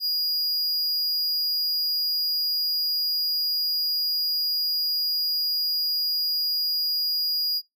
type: tone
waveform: square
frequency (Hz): 4869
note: D#8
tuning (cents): -38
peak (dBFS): -23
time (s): 0-7.62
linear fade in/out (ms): 50
effects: noise-tail reverb RT60 0.2 s tail -24 dB re dry